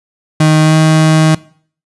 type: tone with pitch glide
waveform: 35% pulse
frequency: 155.56 to 157.55 Hz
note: D#3 to D#3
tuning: 0 to +22 cents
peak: -4 dBFS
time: 0.4-1.35 s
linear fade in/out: 5 ms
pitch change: +22 cents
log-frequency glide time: 0.62-0.75 s
effects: noise-tail reverb RT60 0.5 s tail -21 dB re dry + resampled to 24000 Hz